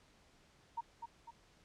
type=tone with echo; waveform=sine; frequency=930 Hz; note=A#5; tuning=4 cents flat; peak=-36 dBFS; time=0.77-0.81 s; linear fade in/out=10 ms; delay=250 ms; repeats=2; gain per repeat=-6 dB; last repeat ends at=1.31 s; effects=pink hiss -67 dBFS RMS until 1.64 s + low-pass 7000 Hz 12 dB/octave